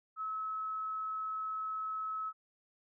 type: tone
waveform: sine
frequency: 1292 Hz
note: E6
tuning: 35 cents flat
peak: -35 dBFS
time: 0.16-2.33 s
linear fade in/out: 50 ms
effects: none